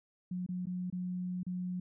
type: tone with dropouts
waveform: sine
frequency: 180.9 Hz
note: F#3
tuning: 39 cents flat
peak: -34 dBFS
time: 0.31-1.8 s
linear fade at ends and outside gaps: 5 ms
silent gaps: 0.464-0.488 / 0.657-0.668 / 0.901-0.925 / 1.432-1.465 s
effects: none